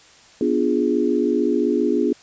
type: chord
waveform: sine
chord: B diminished seventh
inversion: none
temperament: equal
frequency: 246.9 / 293.7 / 349.2 / 415.3 Hz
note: B3 / D4 / F4 / Ab4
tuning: 0 / 0 / 0 / 0 cents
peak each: -22 dBFS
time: 0.41-2.13 s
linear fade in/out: 2 ms
effects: white hiss -49 dBFS RMS until 2.22 s + resampled to 16000 Hz